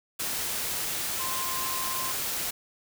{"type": "tone in noise", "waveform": "sine", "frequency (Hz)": 1046.5, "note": "C6", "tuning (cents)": 0, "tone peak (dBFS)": -34, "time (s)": [1.19, 2.12], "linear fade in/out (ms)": 10, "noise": "white", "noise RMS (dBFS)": -31, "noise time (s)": [0.19, 2.51], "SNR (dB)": -6, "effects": []}